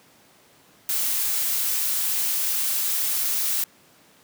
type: noise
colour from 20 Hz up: blue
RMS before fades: -24 dBFS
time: 0.89-3.64 s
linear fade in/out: 2 ms
effects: pink hiss -55 dBFS RMS until 4.23 s + high-pass 150 Hz 12 dB/octave